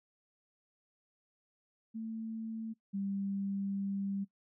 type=tone pair in turn; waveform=sine; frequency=223.1 / 197.44 Hz; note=A3 / G3; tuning=+24 / +13 cents; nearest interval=major second; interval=211 cents; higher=first; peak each=-37 / -33 dBFS; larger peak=second; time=1.94-2.74 / 2.93-4.25 s; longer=second; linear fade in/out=20 ms; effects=noise-tail reverb RT60 0.1 s tail -20 dB re dry